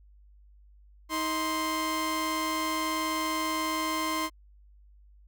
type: tone pair together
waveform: sawtooth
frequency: 316 / 1046.5 Hz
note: D#4 / C6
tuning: +27 / 0 cents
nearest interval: octave + major sixth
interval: 2073 cents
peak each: -28 / -26 dBFS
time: 1.09-4.3 s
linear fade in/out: 50 ms
effects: added 50 Hz sine -53 dBFS peak until 5.27 s